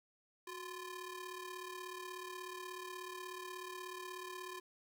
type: ring-modulated tone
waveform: sawtooth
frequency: 698.5 Hz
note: F5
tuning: in tune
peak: -38 dBFS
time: 0.47-4.6 s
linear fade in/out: 5 ms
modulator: 331 Hz
effects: none